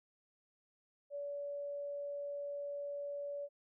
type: tone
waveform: sine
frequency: 572 Hz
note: D5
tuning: 46 cents flat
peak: -39 dBFS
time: 1.1-3.49 s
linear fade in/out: 50 ms
effects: none